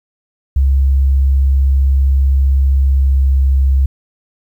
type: tone with pitch glide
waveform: sine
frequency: 67.7 to 67.19 Hz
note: C#2 to C2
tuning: -40 to +47 cents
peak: -8 dBFS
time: 0.56-3.86 s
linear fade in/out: 5 ms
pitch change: -13 cents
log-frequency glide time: 2.87-3.32 s
effects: 8-bit